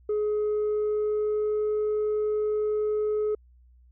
sine tone with pitch glide, 421.4 to 424.6 Hz, G#4 to G#4, +25 to +38 cents, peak -21 dBFS, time 0.09-3.35 s, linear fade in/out 5 ms, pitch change +13 cents, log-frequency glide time 0.21-1.71 s, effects tanh soft clip ceiling -22 dBFS + added 61 Hz sine -53 dBFS peak until 3.91 s

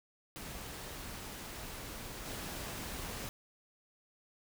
pink noise with level steps, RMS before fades -45 / -42 dBFS, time 0.36-3.29 s, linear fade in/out 0 ms, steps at 2.25 s, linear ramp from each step 10 ms, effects none

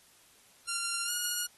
5% pulse tone with pitch glide, 1385 to 1438.8 Hz, F6 to F#6, -15 to -49 cents, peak -21 dBFS, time 0.67-1.47 s, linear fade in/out 20 ms, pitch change +66 cents, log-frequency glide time 1.05-1.11 s, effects white hiss -61 dBFS RMS until 1.57 s + AAC 32 kbps

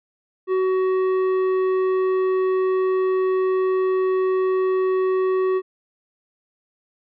sine tone with tanh clipping, 374.9 Hz, F#4, 23 cents sharp, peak -19 dBFS, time 0.47-5.62 s, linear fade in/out 50 ms, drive 10 dB, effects none

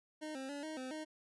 25% pulse tone with pitch steps, 308.2 / 265.8 / 286 / 313.1 / 258.3 / 310.6 Hz, D#4 / C4 / D4 / D#4 / C4 / D#4, -16 / +27 / -46 / +11 / -22 / -3 cents, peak -38 dBFS, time 0.21-1.05 s, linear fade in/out 20 ms, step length 140 ms, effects resampled to 24000 Hz

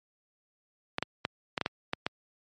clicks, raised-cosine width 0.3 ms, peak -12 dBFS, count 8, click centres 0.984 / 1.026 / 1.251 / 1.578 / 1.613 / 1.661 / 1.934 / 2.065 s, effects high-pass 100 Hz 12 dB/octave + MP3 48 kbps

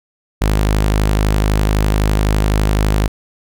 sawtooth tone, 51.91 Hz, G#1, in tune, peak -8 dBFS, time 0.41-3.08 s, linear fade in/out 10 ms, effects none

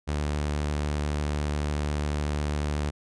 sawtooth tone with vibrato, 74 Hz, D2, 14 cents sharp, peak -22 dBFS, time 0.07-2.91 s, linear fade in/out 20 ms, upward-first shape triangle, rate 8.2 Hz, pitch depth 12 cents each way, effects resampled to 22050 Hz

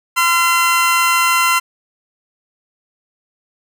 25% pulse tone pair together, 1025 / 1368.2 Hz, C6 / F6, -36 / -36 cents, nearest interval perfect fourth, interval 500 cents, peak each -11 dBFS, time 0.16-1.6 s, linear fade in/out 20 ms, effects none

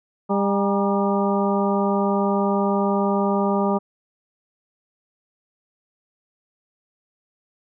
harmonic tone with a mistuned harmonic, 200 Hz, G3, 35 cents sharp, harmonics 1 / 2 / 3 / 4 / 5 / 6, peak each -21 / -24 / -26 / -27 / -28 / -29 dBFS, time 0.29-3.79 s, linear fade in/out 20 ms, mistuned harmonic 5, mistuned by -82 cents, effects none

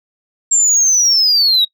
sine linear sweep, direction down, 7459 to 3764 Hz, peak -7 dBFS, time 0.51-1.65 s, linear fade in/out 10 ms, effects noise-tail reverb RT60 0.1 s tail -22 dB re dry + tanh soft clip ceiling -7 dBFS

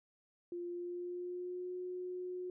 sine tone with pitch glide, 349.2 to 362.8 Hz, F4 to F#4, 0 to -34 cents, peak -39 dBFS, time 0.52-2.5 s, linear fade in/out 2 ms, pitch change +66 cents, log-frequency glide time 0.67-1.75 s, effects none

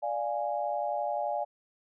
sine chord, D diminished, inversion none, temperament equal, 587.3 / 698.5 / 830.6 Hz, D5 / F5 / Ab5, 0 / 0 / 0 cents, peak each -33 dBFS, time 0.02-1.45 s, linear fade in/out 20 ms, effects none

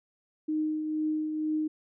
sine tone with tremolo, 309.1 Hz, D#4, 11 cents flat, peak -25 dBFS, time 0.48-1.68 s, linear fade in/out 10 ms, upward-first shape triangle, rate 2.1 Hz, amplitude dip 45%, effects none

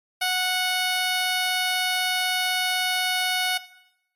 10% pulse tone, 736 Hz, F#5, 9 cents flat, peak -13 dBFS, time 0.21-3.58 s, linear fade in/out 10 ms, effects noise-tail reverb RT60 0.8 s tail -17 dB re dry + MP3 64 kbps

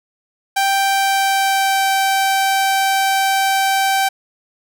sawtooth tone with pitch glide, 784 to 776.8 Hz, G5 to G5, 0 to -16 cents, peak -10 dBFS, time 0.56-4.09 s, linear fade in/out 10 ms, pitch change -16 cents, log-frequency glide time 0.77-1.89 s, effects none

